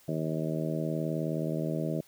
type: harmonic tone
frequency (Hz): 79.1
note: D#2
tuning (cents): +29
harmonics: 2 / 3 / 4 / 5 / 6 / 7 / 8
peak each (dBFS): -32 / -37 / -36 / -39 / -42 / -39 / -38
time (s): 0.08-2.01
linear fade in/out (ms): 5
effects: white hiss -60 dBFS RMS until 2.07 s